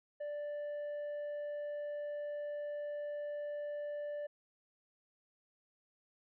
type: tone with tanh clipping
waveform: sine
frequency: 587.3 Hz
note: D5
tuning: in tune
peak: -39 dBFS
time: 0.2-4.27 s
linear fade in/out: 10 ms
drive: 4 dB
effects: none